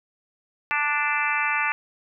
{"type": "harmonic tone", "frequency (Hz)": 293.7, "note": "D4", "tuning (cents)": 0, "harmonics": [3, 4, 5, 6, 7, 8, 9], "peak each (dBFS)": [-29, -29, -29, -29, -29, -29, -29], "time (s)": [0.71, 1.72], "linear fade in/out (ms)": 0, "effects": []}